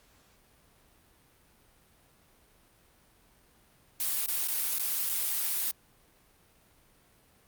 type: noise with dropouts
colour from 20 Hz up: blue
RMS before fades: -30 dBFS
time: 4-5.71 s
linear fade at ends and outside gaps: 1 ms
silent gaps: 4.261-4.283 / 4.474-4.484 / 4.785-4.795 / 5.093-5.097 s
effects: pink hiss -63 dBFS RMS until 7.47 s + Opus 48 kbps